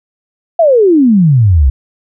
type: exponential sweep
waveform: sine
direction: down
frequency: 698.5 to 61.74 Hz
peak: -4 dBFS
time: 0.59-1.7 s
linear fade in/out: 5 ms
effects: none